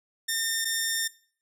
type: tone pair in turn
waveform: 10% pulse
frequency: 1814 / 1814 Hz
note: A#6 / A#6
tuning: -48 / -48 cents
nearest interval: unison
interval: 0 cents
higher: neither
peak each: -17 dBFS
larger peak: neither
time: 0.28-0.65 / 0.65-1.08 s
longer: second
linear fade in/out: 10 ms
effects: noise-tail reverb RT60 0.5 s tail -21 dB re dry